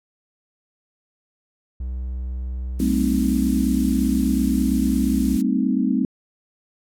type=tone; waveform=triangle; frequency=63 Hz; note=B1; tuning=35 cents sharp; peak=-23 dBFS; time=1.8-5.37 s; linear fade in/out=5 ms
type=noise; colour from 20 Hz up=blue; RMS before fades=-35 dBFS; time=2.79-5.42 s; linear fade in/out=10 ms
type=chord; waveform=sine; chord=A half-diminished seventh; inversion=third; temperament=equal with one note detuned; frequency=196 / 224.6 / 261.6 / 311.1 Hz; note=G3 / A3 / C4 / Eb4; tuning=0 / +36 / 0 / 0 cents; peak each=-23 / -23 / -21 / -26 dBFS; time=2.8-6.05 s; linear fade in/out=2 ms
effects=low-pass 12000 Hz 12 dB/octave